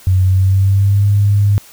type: tone with pitch glide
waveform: sine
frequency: 93.2 to 101.64 Hz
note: F#2 to G#2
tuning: +13 to -37 cents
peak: -8 dBFS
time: 0.07-1.58 s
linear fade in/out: 0 ms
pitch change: +150 cents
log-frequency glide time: 0.25-1.09 s
effects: white hiss -41 dBFS RMS until 1.72 s